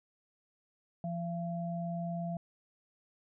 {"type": "tone pair together", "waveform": "sine", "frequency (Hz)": [170.8, 680.8], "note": ["F3", "F5"], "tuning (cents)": [-38, -44], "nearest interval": "2 octaves", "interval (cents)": 2394, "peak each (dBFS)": [-35, -39], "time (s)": [1.04, 2.37], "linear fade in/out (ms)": 2, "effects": []}